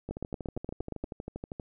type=two click trains; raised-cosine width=2 ms; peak=-21 / -24 dBFS; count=9 / 20; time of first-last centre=0.11-1.039 / 0.09-1.598 s; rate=8.61 / 12.6 Hz; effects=none